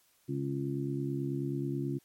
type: harmonic tone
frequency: 69.3 Hz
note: C#2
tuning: in tune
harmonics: 2 / 3 / 4 / 5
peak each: -34 / -43 / -36 / -37 dBFS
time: 0.28-1.99 s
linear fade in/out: 20 ms
effects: white hiss -68 dBFS RMS until 2.04 s + MP3 64 kbps

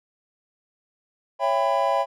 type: chord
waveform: triangle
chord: C# half-diminished seventh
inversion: none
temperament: just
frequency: 554.4 / 665.2 / 798.3 / 997.9 Hz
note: C#5 / E5 / G5 / B5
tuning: 0 / +16 / +31 / +18 cents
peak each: -23 dBFS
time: 1.39-2.06 s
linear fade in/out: 50 ms
effects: none

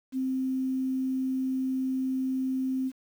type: tone with quantisation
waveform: sine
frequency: 261.6 Hz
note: C4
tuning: in tune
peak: -26 dBFS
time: 0.12-2.92 s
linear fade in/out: 50 ms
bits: 9
effects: none

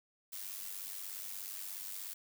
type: noise with amplitude modulation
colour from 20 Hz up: blue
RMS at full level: -41 dBFS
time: 0.32-2.14 s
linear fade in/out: 10 ms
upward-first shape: sine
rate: 96.8 Hz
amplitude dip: 65%
effects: none

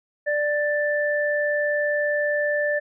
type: tone pair together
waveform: sine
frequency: 590.1 / 1765 Hz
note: D5 / A6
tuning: +8 / +5 cents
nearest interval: octave + perfect fifth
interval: 1897 cents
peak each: -22 / -24 dBFS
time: 0.26-2.8 s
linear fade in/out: 20 ms
effects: none

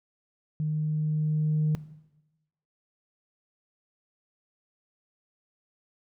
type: tone with level ramp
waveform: sine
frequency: 153.6 Hz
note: D#3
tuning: 22 cents flat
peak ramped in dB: -25 to -19 dBFS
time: 0.6-1.75 s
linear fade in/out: 0 ms
effects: noise-tail reverb RT60 1.0 s tail -18 dB re dry + tanh soft clip ceiling -19 dBFS

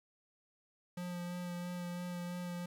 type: tone with vibrato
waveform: square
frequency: 176.6 Hz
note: F3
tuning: 20 cents sharp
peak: -40 dBFS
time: 0.97-2.66 s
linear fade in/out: 5 ms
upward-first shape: sine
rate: 3 Hz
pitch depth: 15 cents each way
effects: 11-bit

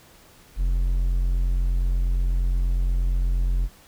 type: tone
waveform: triangle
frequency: 44.23 Hz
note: F1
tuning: 23 cents sharp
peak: -17 dBFS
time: 0.56-3.69 s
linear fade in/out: 50 ms
effects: pink hiss -52 dBFS RMS until 3.87 s

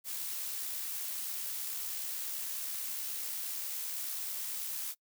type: noise with amplitude modulation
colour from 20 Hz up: blue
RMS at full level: -37 dBFS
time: 0.04-4.95 s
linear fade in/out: 50 ms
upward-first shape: sine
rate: 69.3 Hz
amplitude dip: 25%
effects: noise-tail reverb RT60 0.1 s tail -23 dB re dry

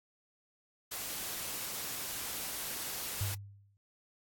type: noise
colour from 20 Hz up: white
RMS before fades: -39 dBFS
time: 0.91-3.35 s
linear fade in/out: 10 ms
type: tone with exponential decay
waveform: sine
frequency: 100.1 Hz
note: G2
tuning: 37 cents sharp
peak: -29 dBFS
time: 3.21-3.77 s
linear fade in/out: 0 ms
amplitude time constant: 120 ms
effects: AAC 64 kbps

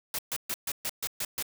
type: noise bursts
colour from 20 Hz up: white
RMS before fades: -32 dBFS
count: 8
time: 0.14-1.426 s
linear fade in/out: 2 ms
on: 47 ms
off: 130 ms
effects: none

